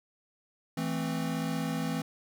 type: chord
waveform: square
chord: A minor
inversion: second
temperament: equal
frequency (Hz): 164.81 / 220 / 261.6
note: E3 / A3 / C4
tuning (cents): 0 / 0 / 0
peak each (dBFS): -34 / -37 / -35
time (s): 0.77-2.02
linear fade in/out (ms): 5
effects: none